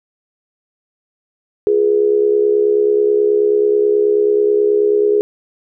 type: tone with amplitude modulation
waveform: sine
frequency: 415.3 Hz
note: G#4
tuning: in tune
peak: -7 dBFS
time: 1.67-5.21 s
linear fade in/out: 0 ms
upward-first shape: sine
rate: 69.3 Hz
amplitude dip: 70%
effects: none